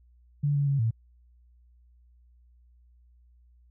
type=tone with pitch steps; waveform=sine; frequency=144.6 / 142.3 / 139.3 / 112.8 Hz; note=D3 / C#3 / C#3 / A2; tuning=-27 / +46 / +9 / +44 cents; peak=-22 dBFS; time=0.43-0.91 s; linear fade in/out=10 ms; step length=120 ms; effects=added 60 Hz sine -56 dBFS peak until 3.7 s